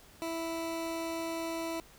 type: tone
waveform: 20% pulse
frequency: 329.6 Hz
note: E4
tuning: in tune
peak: -29 dBFS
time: 0.22-1.8 s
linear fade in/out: 0 ms
effects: pink hiss -57 dBFS RMS until 1.98 s